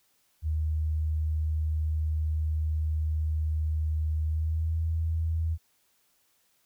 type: tone with pitch glide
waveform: sine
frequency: 77.78 to 81.08 Hz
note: D#2 to E2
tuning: 0 to -28 cents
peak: -25 dBFS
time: 0.42-5.58 s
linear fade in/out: 50 ms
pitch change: +72 cents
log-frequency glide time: 4.24-4.77 s
effects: white hiss -69 dBFS RMS until 6.65 s